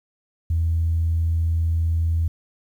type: tone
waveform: sine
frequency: 82.41 Hz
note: E2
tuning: in tune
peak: -17 dBFS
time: 0.5-2.28 s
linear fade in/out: 5 ms
effects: tanh soft clip ceiling -13 dBFS + 9-bit